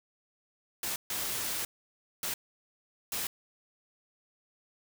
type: noise bursts at uneven times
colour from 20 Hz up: white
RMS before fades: -34 dBFS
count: 4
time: 0.83-0.96 / 1.1-1.65 / 2.23-2.34 / 3.12-3.27 s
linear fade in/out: 2 ms
effects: none